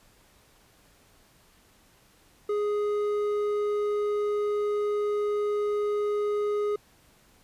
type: tone with hard clipping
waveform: sine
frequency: 415.3 Hz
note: G#4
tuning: in tune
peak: -26 dBFS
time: 2.49-6.76 s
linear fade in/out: 5 ms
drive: 6 dB
effects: pink hiss -60 dBFS RMS until 7.43 s + resampled to 32000 Hz